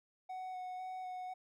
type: tone with vibrato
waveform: triangle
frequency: 740 Hz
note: F#5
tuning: in tune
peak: -39 dBFS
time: 0.29-1.34 s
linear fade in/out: 10 ms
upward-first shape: square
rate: 2 Hz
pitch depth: 11 cents each way
effects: none